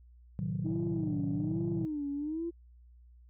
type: chord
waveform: sine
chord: A diminished seventh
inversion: none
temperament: equal with one note detuned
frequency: 112.05 / 130.81 / 155.56 / 185 Hz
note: A2 / C3 / Eb3 / Gb3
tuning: +32 / 0 / 0 / 0 cents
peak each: -37 / -39 / -35 / -35 dBFS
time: 0.39-1.85 s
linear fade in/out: 0 ms
type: tone with vibrato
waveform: sine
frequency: 310 Hz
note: D#4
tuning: 6 cents flat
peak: -32 dBFS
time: 0.64-2.51 s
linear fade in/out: 20 ms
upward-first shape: sine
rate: 1.2 Hz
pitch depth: 160 cents each way
effects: tanh soft clip ceiling -24 dBFS + added 60 Hz sine -54 dBFS peak until 3.29 s